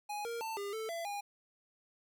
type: tone with pitch steps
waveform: square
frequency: 831 / 466.4 / 891 / 403 / 441.3 / 673 / 814 Hz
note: G#5 / A#4 / A5 / G4 / A4 / E5 / G#5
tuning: +1 / +1 / +22 / +48 / +5 / +36 / -35 cents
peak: -38 dBFS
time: 0.09-1.21 s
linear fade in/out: 10 ms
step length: 160 ms
effects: none